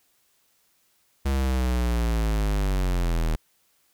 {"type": "linear sweep", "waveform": "square", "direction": "down", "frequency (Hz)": [68.6, 38.89], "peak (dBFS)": -22, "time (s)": [1.25, 3.36], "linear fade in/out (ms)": 10, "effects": ["white hiss -66 dBFS RMS until 3.93 s"]}